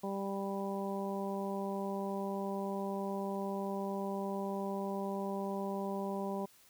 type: harmonic tone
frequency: 196.8 Hz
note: G3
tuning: 7 cents sharp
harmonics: 1 / 2 / 3 / 4 / 5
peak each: -38 / -40 / -42 / -44 / -44 dBFS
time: 0.03-6.46 s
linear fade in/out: 10 ms
effects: white hiss -63 dBFS RMS until 6.69 s